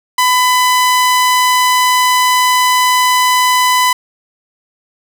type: tone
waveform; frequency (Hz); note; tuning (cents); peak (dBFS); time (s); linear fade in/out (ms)
sawtooth; 1002; B5; +25; -5; 0.18-3.93; 5
effects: none